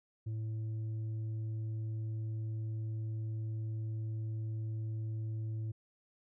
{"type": "tone with tanh clipping", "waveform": "sine", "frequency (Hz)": 110, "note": "A2", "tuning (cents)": 0, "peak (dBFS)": -36, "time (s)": [0.26, 5.72], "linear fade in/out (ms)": 10, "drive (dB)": 4, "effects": []}